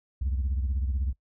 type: beating tone pair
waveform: sine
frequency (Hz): 65.41 / 81.41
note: C2 / E2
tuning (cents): 0 / -21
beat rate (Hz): 16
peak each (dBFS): -24 / -31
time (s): 0.21-1.13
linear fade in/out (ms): 10
effects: noise-tail reverb RT60 0.1 s tail -22 dB re dry + tanh soft clip ceiling -22 dBFS